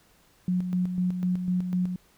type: tone with tremolo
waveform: sine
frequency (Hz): 181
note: F#3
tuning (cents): -38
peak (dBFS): -22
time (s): 0.48-1.96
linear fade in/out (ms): 2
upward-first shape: square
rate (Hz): 4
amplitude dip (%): 50
effects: pink hiss -61 dBFS RMS until 2.17 s